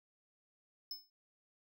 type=tone with exponential decay; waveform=square; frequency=5220 Hz; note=E8; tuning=18 cents flat; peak=-38 dBFS; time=0.91-1.1 s; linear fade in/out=2 ms; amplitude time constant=40 ms; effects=none